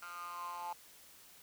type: tone with high-pass filter sweep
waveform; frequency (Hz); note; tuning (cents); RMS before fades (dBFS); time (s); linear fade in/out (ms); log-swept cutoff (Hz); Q
10% pulse; 174.61; F3; 0; -44; 0.02-0.73; 5; 1400 to 860; 8.9
effects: white hiss -59 dBFS RMS until 1.42 s